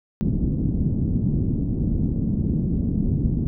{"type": "low-pass noise", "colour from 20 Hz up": "white", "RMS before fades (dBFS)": -22, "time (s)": [0.21, 3.47], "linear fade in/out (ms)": 0, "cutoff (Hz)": 240, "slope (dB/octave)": 24, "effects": []}